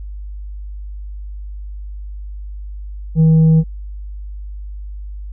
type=tone with tanh clipping; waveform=sine; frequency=160 Hz; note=D#3; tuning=49 cents sharp; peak=-8 dBFS; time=3.15-3.64 s; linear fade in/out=50 ms; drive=3 dB; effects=added 50 Hz sine -26 dBFS peak until 5.32 s